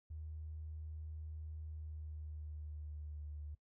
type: tone with pitch glide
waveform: triangle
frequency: 78 to 74.52 Hz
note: D#2 to D2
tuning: +5 to +26 cents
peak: -40 dBFS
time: 0.1-3.55 s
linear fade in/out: 10 ms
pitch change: -79 cents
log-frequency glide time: 1.66-3.31 s
effects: noise-tail reverb RT60 0.1 s tail -21 dB re dry + tanh soft clip ceiling -42 dBFS